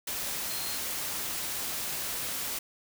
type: tone in noise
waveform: sine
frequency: 4186 Hz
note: C8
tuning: in tune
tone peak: -40 dBFS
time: 0.49-0.78 s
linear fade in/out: 5 ms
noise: white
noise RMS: -34 dBFS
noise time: 0.07-2.59 s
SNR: -9 dB
effects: none